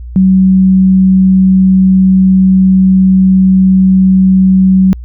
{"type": "tone", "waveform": "sine", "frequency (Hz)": 188.6, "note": "F#3", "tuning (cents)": 33, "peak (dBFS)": -3, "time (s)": [0.16, 4.93], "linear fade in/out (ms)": 0, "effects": ["added 60 Hz sine -22 dBFS peak until 5.04 s"]}